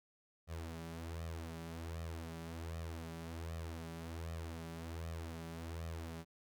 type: tone with flanger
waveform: sawtooth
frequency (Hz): 82.41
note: E2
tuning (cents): 0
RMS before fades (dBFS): -45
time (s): 0.47-6.25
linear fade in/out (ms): 50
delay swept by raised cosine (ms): 1.6 to 5.2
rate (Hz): 1.3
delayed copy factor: +0.7
effects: none